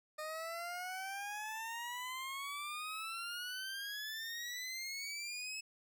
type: exponential sweep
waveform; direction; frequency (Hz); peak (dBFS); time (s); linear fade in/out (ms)
20% pulse; up; 610 to 2607; -36; 0.18-5.61; 10
effects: none

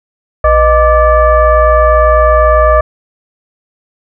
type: tone with frequency modulation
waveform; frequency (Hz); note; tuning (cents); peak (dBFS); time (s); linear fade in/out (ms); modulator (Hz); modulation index
sine; 617; D#5; -15; -4; 0.44-2.81; 5; 558; 1.2
effects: none

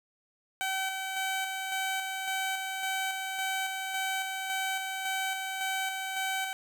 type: tone with tremolo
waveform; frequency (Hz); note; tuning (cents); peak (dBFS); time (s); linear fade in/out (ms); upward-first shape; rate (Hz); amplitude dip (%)
15% pulse; 765; G5; -42; -23; 0.61-6.53; 0; square; 1.8; 35
effects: none

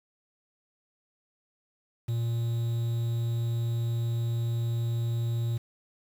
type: tone with quantisation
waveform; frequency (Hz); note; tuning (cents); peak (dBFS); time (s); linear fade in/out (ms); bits
triangle; 116.54; A#2; 0; -24; 2.08-5.58; 10; 8
effects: none

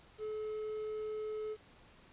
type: tone with quantisation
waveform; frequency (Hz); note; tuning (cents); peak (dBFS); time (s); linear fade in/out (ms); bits
triangle; 430; A4; -40; -35; 0.18-1.57; 50; 10
effects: pink hiss -61 dBFS RMS until 2.12 s + resampled to 8000 Hz

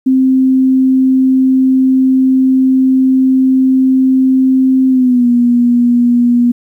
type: tone with pitch glide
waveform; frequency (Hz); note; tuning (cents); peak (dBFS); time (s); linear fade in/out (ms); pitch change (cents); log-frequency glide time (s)
sine; 261.6 to 241.3; C4 to B3; 0 to -40; -6; 0.06-6.52; 10; -140; 4.89-5.27
effects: 8-bit

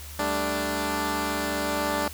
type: chord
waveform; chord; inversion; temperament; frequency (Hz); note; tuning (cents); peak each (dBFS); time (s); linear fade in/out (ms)
10% pulse; G suspended second; none; equal; 196 / 220 / 293.7; G3 / A3 / D4; 0 / 0 / 0; -24 / -25 / -19; 0.19-2.08; 2
effects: added 75 Hz sine -40 dBFS peak until 2.13 s + white hiss -43 dBFS RMS until 2.13 s

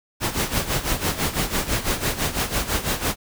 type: noise with tremolo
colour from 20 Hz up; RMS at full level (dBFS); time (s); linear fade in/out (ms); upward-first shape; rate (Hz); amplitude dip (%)
pink; -21; 0.2-3.16; 50; sine; 6; 75
effects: none

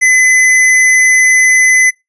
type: tone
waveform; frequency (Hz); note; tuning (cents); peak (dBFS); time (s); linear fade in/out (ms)
square; 2023; B6; +41; -6; 0.01-1.91; 20
effects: noise-tail reverb RT60 0.2 s tail -24 dB re dry + resampled to 24000 Hz

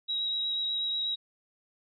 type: tone with vibrato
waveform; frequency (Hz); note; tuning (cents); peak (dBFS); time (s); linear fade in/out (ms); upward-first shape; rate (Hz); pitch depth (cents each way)
sine; 3840; B7; -49; -28; 0.08-1.16; 20; sine; 8.2; 12
effects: none

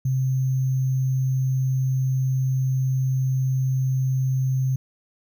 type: tone with sample-and-hold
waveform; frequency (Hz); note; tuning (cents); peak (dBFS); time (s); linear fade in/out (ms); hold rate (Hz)
sine; 130.81; C3; 0; -19; 0.05-4.76; 5; 6300
effects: none

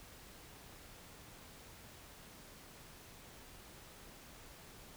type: silence
effects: pink hiss -56 dBFS RMS until 4.96 s

